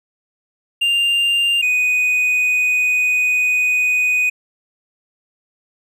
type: tone pair in turn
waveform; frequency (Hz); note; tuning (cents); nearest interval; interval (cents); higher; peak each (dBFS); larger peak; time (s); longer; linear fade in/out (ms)
triangle; 2794 / 2489; F7 / D#7; 0 / 0; major second; 200; first; -12; neither; 0.81-1.62 / 1.62-4.3; second; 10
effects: none